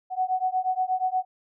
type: beating tone pair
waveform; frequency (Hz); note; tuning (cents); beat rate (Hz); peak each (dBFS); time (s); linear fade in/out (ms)
sine; 740 / 748.4; F#5 / F#5; 0 / +20; 8.4; -26; 0.1-1.25; 50
effects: none